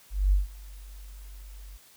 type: tone with ADSR envelope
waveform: sine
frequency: 48.34 Hz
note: G1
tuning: 23 cents flat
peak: -17 dBFS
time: 0.1-1.78 s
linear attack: 220 ms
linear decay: 150 ms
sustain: -24 dB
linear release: 21 ms
effects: white hiss -56 dBFS RMS until 1.96 s